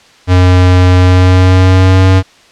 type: tone with pitch glide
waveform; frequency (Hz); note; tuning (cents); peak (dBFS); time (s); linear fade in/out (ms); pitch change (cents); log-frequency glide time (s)
square; 91 to 94.1; F#2 to F#2; -28 to +30; -4; 0.27-2.23; 50; +58; 0.97-2.08
effects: white hiss -42 dBFS RMS until 2.51 s + low-pass 5000 Hz 12 dB/octave